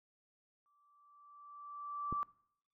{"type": "tone with exponential growth", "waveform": "sine", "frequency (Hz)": 1164, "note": "D6", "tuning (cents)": -16, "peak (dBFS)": -33, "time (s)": [0.66, 2.23], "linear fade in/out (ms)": 0, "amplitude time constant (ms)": 340}
{"type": "click", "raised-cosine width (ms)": 3, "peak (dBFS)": -28, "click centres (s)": 2.126}
{"effects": ["noise-tail reverb RT60 0.7 s tail -23 dB re dry"]}